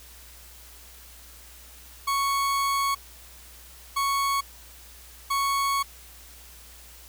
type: tone bursts at uneven times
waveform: 40% pulse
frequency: 1108.7 Hz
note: C#6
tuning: in tune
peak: -22 dBFS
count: 3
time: 2.07-2.95 / 3.96-4.41 / 5.3-5.83 s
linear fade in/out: 10 ms
effects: added 60 Hz sine -50 dBFS peak until 7.08 s + white hiss -49 dBFS RMS until 7.08 s